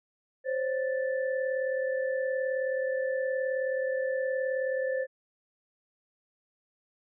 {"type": "tone cluster", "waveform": "sine", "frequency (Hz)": [521, 560, 1757], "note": ["C5", "C#5", "A6"], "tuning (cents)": [-7, 18, -3], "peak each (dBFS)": [-28, -36, -37], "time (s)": [0.44, 5.07], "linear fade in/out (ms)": 50, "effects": []}